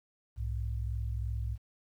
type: tone pair together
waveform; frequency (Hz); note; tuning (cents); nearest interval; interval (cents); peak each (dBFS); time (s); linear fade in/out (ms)
sine; 63 / 105.95; B1 / G#2; +35 / +35; major sixth; 900; -33 / -36; 0.36-1.58; 50
effects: 11-bit